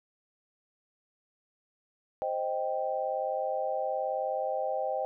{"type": "chord", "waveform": "sine", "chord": "C minor", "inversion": "none", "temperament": "equal", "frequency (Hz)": [523.3, 622.3, 784], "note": ["C5", "Eb5", "G5"], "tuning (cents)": [0, 0, 0], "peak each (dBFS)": -33, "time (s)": [2.22, 5.05], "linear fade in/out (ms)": 0, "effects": []}